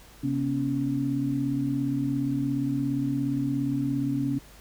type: tone cluster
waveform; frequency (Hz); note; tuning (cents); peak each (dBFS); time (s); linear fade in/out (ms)
sine; 133.4 / 242.3 / 279.5; C3 / B3 / C#4; +34 / -33 / +14; -30 / -32 / -26; 0.23-4.39; 10
effects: added 50 Hz sine -51 dBFS peak until 4.6 s + pink hiss -52 dBFS RMS until 4.6 s